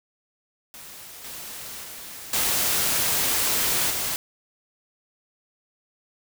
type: noise with level steps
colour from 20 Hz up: white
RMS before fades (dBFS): -42 / -37 / -39 / -23 / -27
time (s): 0.74-4.16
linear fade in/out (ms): 0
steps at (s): 1.24 / 1.83 / 2.33 / 3.9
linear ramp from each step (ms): 5
effects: none